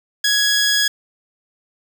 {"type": "tone", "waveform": "15% pulse", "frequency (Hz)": 1669, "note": "G#6", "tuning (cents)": 8, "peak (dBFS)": -8, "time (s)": [0.24, 0.88], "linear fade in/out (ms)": 5, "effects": []}